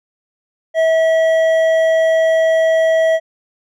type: tone with hard clipping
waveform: sine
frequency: 647 Hz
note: E5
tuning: 32 cents flat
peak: -12 dBFS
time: 0.74-3.2 s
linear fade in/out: 50 ms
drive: 7 dB
effects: none